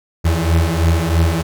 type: beating tone pair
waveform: 35% pulse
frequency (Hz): 81.1 / 84.2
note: E2 / E2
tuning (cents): -28 / +37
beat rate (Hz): 3.1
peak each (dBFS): -14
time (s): 0.24-1.43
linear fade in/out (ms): 20
effects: none